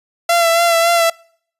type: tone with vibrato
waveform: sawtooth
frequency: 676 Hz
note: E5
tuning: 43 cents sharp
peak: -7 dBFS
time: 0.29-1.1 s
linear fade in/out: 5 ms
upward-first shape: sine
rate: 3.6 Hz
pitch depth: 30 cents each way
effects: noise-tail reverb RT60 0.6 s tail -26 dB re dry + resampled to 32000 Hz